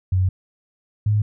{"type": "tone pair in turn", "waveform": "sine", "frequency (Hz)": [92.9, 105.4], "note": ["F#2", "G#2"], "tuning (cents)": [7, 26], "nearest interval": "major second", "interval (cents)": 219, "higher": "second", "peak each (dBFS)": -15, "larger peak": "neither", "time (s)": [[0.12, 0.29], [1.06, 1.22]], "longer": "first", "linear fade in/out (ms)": 5, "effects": []}